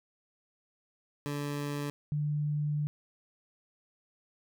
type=tone pair in turn; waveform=20% pulse / sine; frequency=144.7 / 148.42 Hz; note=D3 / D3; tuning=-25 / +19 cents; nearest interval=unison; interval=44 cents; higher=second; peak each=-28 dBFS; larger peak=neither; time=1.26-1.9 / 2.12-2.87 s; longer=second; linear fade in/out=0 ms; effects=none